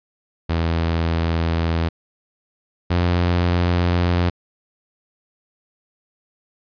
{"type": "tone pair in turn", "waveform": "sawtooth", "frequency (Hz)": [82.8, 87.72], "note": ["E2", "F2"], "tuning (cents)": [8, 8], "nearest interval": "minor second", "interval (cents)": 100, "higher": "second", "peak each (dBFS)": [-14, -12], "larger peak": "second", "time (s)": [[0.49, 1.89], [2.9, 4.3]], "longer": "neither", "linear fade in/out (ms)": 10, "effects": ["resampled to 11025 Hz"]}